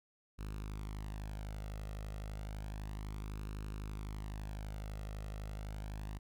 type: tone with flanger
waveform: sawtooth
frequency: 51.91 Hz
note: G#1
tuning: in tune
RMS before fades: -43 dBFS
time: 0.38-6.19 s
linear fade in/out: 20 ms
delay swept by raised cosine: 0.74 to 1.55 ms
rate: 0.31 Hz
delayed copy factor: +0.55
effects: none